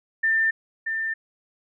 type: tone with echo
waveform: sine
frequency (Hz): 1792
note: A6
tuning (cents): +31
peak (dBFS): -18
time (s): 0.23-0.51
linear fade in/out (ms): 10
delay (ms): 630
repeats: 1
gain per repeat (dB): -6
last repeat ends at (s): 1.14
effects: none